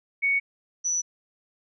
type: tone pair in turn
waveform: sine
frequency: 2227 / 5933 Hz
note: C#7 / F#8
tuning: +7 / +4 cents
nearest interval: octave + perfect fourth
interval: 1697 cents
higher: second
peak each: -20 / -23 dBFS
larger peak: first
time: 0.22-0.4 / 0.84-1.02 s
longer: neither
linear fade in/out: 20 ms
effects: none